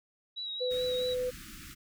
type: tone with vibrato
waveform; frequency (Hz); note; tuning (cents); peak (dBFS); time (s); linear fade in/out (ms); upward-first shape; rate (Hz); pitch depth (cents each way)
sine; 3864; B7; -39; -35; 0.36-1.15; 20; sine; 4.6; 35
type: tone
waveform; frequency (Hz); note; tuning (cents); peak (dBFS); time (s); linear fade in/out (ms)
sine; 502; B4; +28; -29; 0.6-1.31; 20
type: band-stop noise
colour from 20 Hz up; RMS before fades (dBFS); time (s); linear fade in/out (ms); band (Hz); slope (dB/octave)
pink; -47; 0.7-1.75; 20; 340 to 1200; 96
effects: none